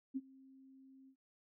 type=tone with ADSR envelope; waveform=sine; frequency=266.2 Hz; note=C4; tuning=30 cents sharp; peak=-34 dBFS; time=0.14-1.16 s; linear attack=25 ms; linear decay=38 ms; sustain=-24 dB; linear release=79 ms; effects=none